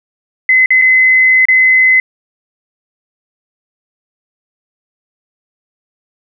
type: tone with dropouts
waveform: sine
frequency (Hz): 2039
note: C7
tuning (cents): -45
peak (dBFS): -5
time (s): 0.49-2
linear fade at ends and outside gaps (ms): 2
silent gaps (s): 0.66-0.705 / 0.816-0.82 / 1.454-1.485
effects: none